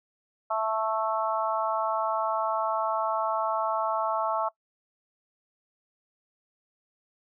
harmonic tone, 220 Hz, A3, in tune, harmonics 3 / 4 / 5 / 6, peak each -29 / -30 / -31 / -32 dBFS, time 0.5-4.49 s, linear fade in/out 10 ms, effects noise-tail reverb RT60 0.1 s tail -21 dB re dry

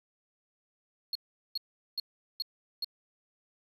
triangle tone bursts, 4307 Hz, C8, 49 cents sharp, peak -29 dBFS, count 5, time 1.13-2.845 s, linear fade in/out 2 ms, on 23 ms, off 400 ms, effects none

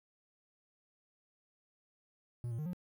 triangle tone with pitch steps, 120.4 / 115.3 / 152.8 / 178.5 Hz, B2 / A#2 / D#3 / F3, -44 / -19 / -31 / +38 cents, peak -34 dBFS, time 2.44-2.732 s, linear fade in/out 0 ms, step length 73 ms, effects 11-bit

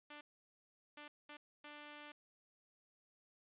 5% pulse tone bursts at uneven times, 295.5 Hz, D4, 11 cents sharp, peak -40 dBFS, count 4, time 0.1-0.21 / 0.97-1.08 / 1.29-1.37 / 1.64-2.12 s, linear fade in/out 5 ms, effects resampled to 8000 Hz + 13-bit

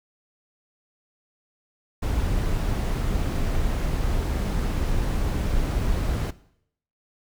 brown noise, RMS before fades -24 dBFS, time 2.02-6.31 s, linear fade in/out 10 ms, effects noise-tail reverb RT60 0.7 s tail -18 dB re dry

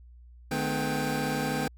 25% pulse tone cluster, 151.4 / 214.6 / 250.3 / 791 Hz, D#3 / A3 / B3 / G5, -47 / -43 / +23 / +15 cents, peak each -29 / -31 / -28 / -30 dBFS, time 0.51-1.68 s, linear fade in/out 5 ms, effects added 60 Hz sine -48 dBFS peak until 1.77 s

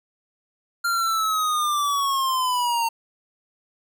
square linear sweep, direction down, 1396.9 to 911 Hz, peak -21 dBFS, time 0.84-2.89 s, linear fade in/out 10 ms, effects none

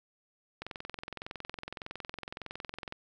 click train, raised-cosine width 0.3 ms, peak -23 dBFS, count 51, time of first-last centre 0.62-2.924 s, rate 21.7 Hz, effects none

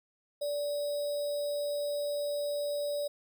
sine tone with sample-and-hold, 581 Hz, D5, 19 cents flat, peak -30 dBFS, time 0.41-3.08 s, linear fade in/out 10 ms, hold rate 4410 Hz, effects none

